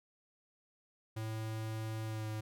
square tone with pitch glide, 110.3 to 108.41 Hz, A2 to A2, +5 to -25 cents, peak -38 dBFS, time 1.16-2.41 s, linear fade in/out 10 ms, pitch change -30 cents, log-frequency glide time 2.05-2.28 s, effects none

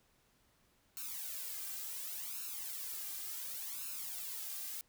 blue noise with flanger, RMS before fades -43 dBFS, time 0.97-4.81 s, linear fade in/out 0 ms, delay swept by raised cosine 0.74 to 2.54 ms, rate 0.69 Hz, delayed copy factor +1, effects pink hiss -72 dBFS RMS until 4.88 s

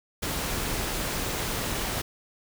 pink noise with amplitude modulation, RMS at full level -28 dBFS, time 0.22-2.02 s, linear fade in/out 10 ms, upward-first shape sine, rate 225 Hz, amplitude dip 40%, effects none

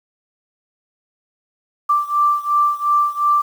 sine beating tone pair, 1174.7 / 1177.5 Hz, D6 / D6, 0 / +4 cents, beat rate 2.8 Hz, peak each -16 / -18 dBFS, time 1.89-3.42 s, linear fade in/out 10 ms, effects 7-bit

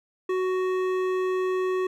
triangle tone with hard clipping, 371.3 Hz, F#4, 6 cents sharp, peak -25 dBFS, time 0.29-1.87 s, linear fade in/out 5 ms, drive 16 dB, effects none

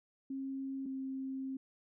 sine tone pair in turn, 269.2 / 266 Hz, C4 / C4, +49 / +29 cents, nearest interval unison, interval 20 cents, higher first, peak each -37 / -37 dBFS, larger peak neither, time 0.3-0.86 / 0.86-1.57 s, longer second, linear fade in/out 5 ms, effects none

